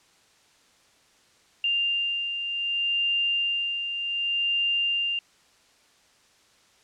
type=beating tone pair; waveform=sine; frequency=2794 / 2794.66 Hz; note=F7 / F7; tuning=0 / +1 cents; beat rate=0.66 Hz; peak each=-24 / -33 dBFS; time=1.64-5.19 s; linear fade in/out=2 ms; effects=white hiss -60 dBFS RMS until 6.83 s + low-pass 7000 Hz 12 dB/octave